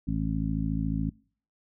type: harmonic tone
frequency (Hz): 54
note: A1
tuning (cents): -32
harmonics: 1 / 2 / 3 / 4 / 5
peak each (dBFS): -32 / -35 / -31 / -33 / -32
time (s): 0.07-1.1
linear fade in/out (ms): 10
effects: noise-tail reverb RT60 0.5 s tail -25 dB re dry